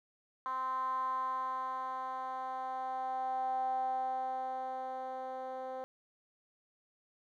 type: tone with band-pass filter sweep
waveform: 10% pulse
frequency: 259.7 Hz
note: C4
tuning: 13 cents flat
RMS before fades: -37 dBFS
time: 0.46-5.84 s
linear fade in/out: 0 ms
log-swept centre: 1100 to 620 Hz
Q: 8.5
effects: none